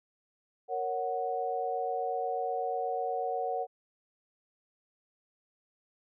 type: chord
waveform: sine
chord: F# major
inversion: first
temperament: equal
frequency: 466.2 / 554.4 / 740 Hz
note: A#4 / C#5 / F#5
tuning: 0 / 0 / 0 cents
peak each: -35 / -37 / -32 dBFS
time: 0.68-3.67 s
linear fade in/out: 50 ms
effects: none